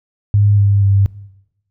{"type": "tone with pitch steps", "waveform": "sine", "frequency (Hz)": [102.4, 100.64, 98.91], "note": ["G#2", "G2", "G2"], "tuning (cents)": [-24, 46, 16], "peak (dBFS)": -8, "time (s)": [0.34, 1.06], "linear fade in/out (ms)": 0, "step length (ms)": 240, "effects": ["noise-tail reverb RT60 0.9 s tail -20 dB re dry"]}